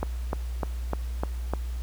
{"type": "click train", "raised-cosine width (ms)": 1, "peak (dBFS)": -13, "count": 6, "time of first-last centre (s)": [0.03, 1.536], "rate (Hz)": 3.32, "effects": ["added 60 Hz sine -29 dBFS peak until 1.82 s", "pink hiss -50 dBFS RMS until 1.82 s"]}